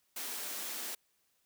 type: high-pass noise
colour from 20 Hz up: white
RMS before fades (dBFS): -40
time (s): 0.16-0.95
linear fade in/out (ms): 5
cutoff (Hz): 200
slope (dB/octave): 96
effects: white hiss -75 dBFS RMS until 1.45 s